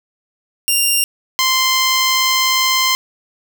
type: tone pair in turn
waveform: 10% pulse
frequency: 2788 / 1042.4 Hz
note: F7 / C6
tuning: -4 / -7 cents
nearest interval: octave + perfect fourth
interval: 1703 cents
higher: first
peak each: -4 dBFS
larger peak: neither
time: 0.68-1.04 / 1.39-2.95 s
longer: second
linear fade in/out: 0 ms
effects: none